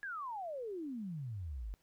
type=exponential sweep; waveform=sine; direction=down; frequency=1700 to 46.18 Hz; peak=-39 dBFS; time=0.03-1.74 s; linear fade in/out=0 ms; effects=pink hiss -75 dBFS RMS until 1.82 s